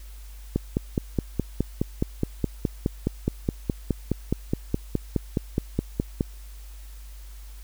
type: click train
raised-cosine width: 3 ms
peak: -9 dBFS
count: 28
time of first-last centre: 0.56-6.209 s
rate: 4.78 Hz
effects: added 50 Hz sine -39 dBFS peak until 7.63 s + white hiss -53 dBFS RMS until 7.63 s